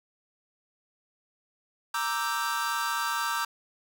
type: chord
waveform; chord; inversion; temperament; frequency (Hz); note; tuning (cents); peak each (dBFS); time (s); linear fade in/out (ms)
45% pulse; E half-diminished seventh; second; equal; 932.3 / 1174.7 / 1318.5 / 1568; Bb5 / D6 / E6 / G6; 0 / 0 / 0 / 0; -33; 1.94-3.45; 5
effects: none